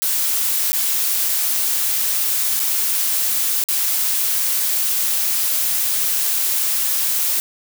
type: noise with dropouts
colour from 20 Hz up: blue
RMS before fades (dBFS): -19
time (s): 0.02-7.4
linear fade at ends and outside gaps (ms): 0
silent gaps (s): 0.72-0.73 / 1.288-1.291 / 2.594-2.6 / 3.639-3.687
effects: none